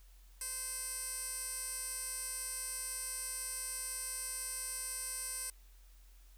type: tone with band-pass filter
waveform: 15% pulse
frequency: 518 Hz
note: C5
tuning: 17 cents flat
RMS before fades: -41 dBFS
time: 0.41-5.5 s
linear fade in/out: 2 ms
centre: 9400 Hz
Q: 3.7
effects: added 44 Hz sine -56 dBFS peak until 6.37 s + white hiss -68 dBFS RMS until 6.37 s